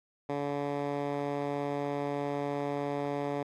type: tone with band-pass filter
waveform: 10% pulse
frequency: 143.2 Hz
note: D3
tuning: 43 cents flat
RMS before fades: -33 dBFS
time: 0.29-3.43 s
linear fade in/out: 5 ms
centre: 480 Hz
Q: 0.55
effects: AAC 64 kbps